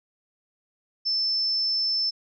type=tone; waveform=sine; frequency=5290 Hz; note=E8; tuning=5 cents sharp; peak=-22 dBFS; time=1.05-2.11 s; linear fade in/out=20 ms; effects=none